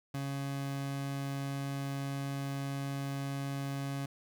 30% pulse tone, 138.59 Hz, C#3, in tune, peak -32 dBFS, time 0.14-4.06 s, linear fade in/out 5 ms, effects none

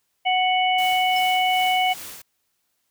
harmonic tone, 740 Hz, F#5, in tune, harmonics 1 / 3 / 4, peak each -19 / -24 / -25 dBFS, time 0.25-1.94 s, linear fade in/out 20 ms
white noise with tremolo, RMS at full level -36 dBFS, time 0.78-2.22 s, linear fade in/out 5 ms, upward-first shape sine, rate 2.6 Hz, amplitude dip 50%
sine tone with exponential decay, 5274 Hz, E8, in tune, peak -27 dBFS, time 1.16-1.23 s, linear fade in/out 5 ms, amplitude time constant 15 ms
effects white hiss -72 dBFS RMS until 2.9 s

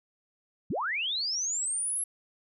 sine linear sweep, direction up, 104.3 to 11230 Hz, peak -28 dBFS, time 0.7-2.04 s, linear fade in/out 5 ms, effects none

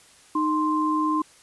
sine tone pair together, 308.4 / 1046.5 Hz, D#4 / C6, -15 / 0 cents, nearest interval octave + major sixth, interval 2115 cents, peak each -23 dBFS, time 0.35-1.22 s, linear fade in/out 5 ms, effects white hiss -53 dBFS RMS until 1.42 s + resampled to 24000 Hz

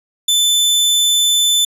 sawtooth tone, 3520 Hz, A7, in tune, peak -8 dBFS, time 0.28-1.65 s, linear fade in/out 5 ms, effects resampled to 32000 Hz

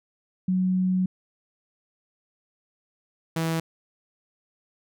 sine / sawtooth tone pair in turn, 185 / 163.19 Hz, F#3 / E3, 0 / -17 cents, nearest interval major second, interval 217 cents, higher first, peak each -20 dBFS, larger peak neither, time 0.48-1.06 / 3.36-3.6 s, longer first, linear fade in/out 5 ms, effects none

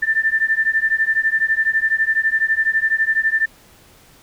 sine beating tone pair, 1774 / 1786 Hz, A6 / A6, +14 / +25 cents, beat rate 12 Hz, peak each -18 dBFS, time 0.02-3.46 s, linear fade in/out 10 ms, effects pink hiss -49 dBFS RMS until 4.22 s

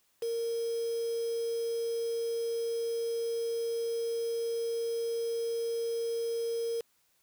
sine tone with quantisation, 462.9 Hz, A#4, 12 cents flat, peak -30 dBFS, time 0.22-6.81 s, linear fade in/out 5 ms, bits 7, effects white hiss -71 dBFS RMS until 7.22 s

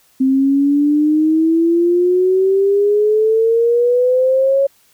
sine exponential sweep, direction up, 261.6 to 555 Hz, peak -10 dBFS, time 0.2-4.67 s, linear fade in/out 10 ms, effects white hiss -54 dBFS RMS until 4.93 s

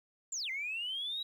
sine linear two-way sweep, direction down then up, 7500 to 2029 to 3890 Hz, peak -34 dBFS, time 0.32-1.23 s, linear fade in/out 5 ms, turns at 0.5 s, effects tanh soft clip ceiling -30 dBFS + 11-bit

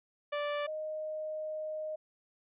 sawtooth / sine tone pair in turn, 585 / 619.8 Hz, D5 / D#5, -7 / -7 cents, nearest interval minor second, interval 100 cents, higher second, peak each -28 / -35 dBFS, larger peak first, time 0.32-0.67 / 0.67-1.96 s, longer second, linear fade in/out 10 ms, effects resampled to 8000 Hz

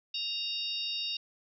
harmonic tone with a mistuned harmonic, 933 Hz, A#5, 1 cent sharp, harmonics 3 / 4 / 5 / 6, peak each -37 / -35 / -40 / -41 dBFS, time 0.14-1.17 s, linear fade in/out 5 ms, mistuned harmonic 6, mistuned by -68 cents, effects none

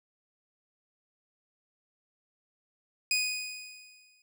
20% pulse tone with exponential decay, 2489 Hz, D#7, in tune, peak -19 dBFS, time 3.11-4.22 s, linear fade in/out 2 ms, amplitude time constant 240 ms, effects none

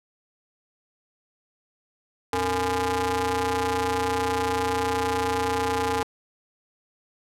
sawtooth ring-modulated tone, 187.9 Hz, F#3, 27 cents sharp, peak -16 dBFS, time 2.33-6.03 s, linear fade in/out 0 ms, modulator 643 Hz, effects low-pass 12000 Hz 12 dB/octave

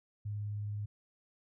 sine tone with vibrato, 103.83 Hz, G#2, in tune, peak -35 dBFS, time 0.25-0.86 s, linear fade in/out 10 ms, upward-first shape square, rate 19 Hz, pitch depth 12 cents each way, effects none

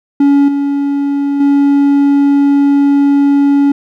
triangle tone with level steps, 282 Hz, C#4, 30 cents sharp, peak -3 / -9 / -4 dBFS, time 0.2-3.72 s, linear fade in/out 5 ms, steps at 0.48 / 1.4 s, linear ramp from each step 5 ms, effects none

